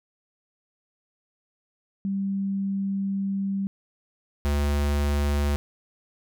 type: tone pair in turn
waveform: sine / square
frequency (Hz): 196 / 72.28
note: G3 / D2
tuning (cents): 0 / -27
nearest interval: octave + perfect fourth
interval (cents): 1727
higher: first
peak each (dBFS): -24 / -22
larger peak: second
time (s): 2.05-3.67 / 4.45-5.56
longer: first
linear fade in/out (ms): 0
effects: none